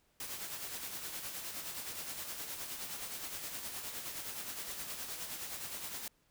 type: noise with tremolo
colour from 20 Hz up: white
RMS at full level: -41 dBFS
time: 0.2-6.08 s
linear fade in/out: 2 ms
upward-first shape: sine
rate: 9.6 Hz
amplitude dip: 45%
effects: pink hiss -73 dBFS RMS until 6.3 s